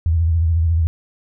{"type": "tone with vibrato", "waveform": "sine", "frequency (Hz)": 82.41, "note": "E2", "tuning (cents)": 0, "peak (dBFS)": -13, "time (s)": [0.06, 0.87], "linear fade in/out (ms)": 0, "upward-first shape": "sine", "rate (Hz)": 14, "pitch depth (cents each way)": 79, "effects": []}